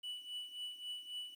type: tone with tremolo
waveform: triangle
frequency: 2960 Hz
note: F#7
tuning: in tune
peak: -38 dBFS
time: 0.03-1.35 s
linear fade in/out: 10 ms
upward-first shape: triangle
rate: 3.7 Hz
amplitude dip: 80%
effects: 11-bit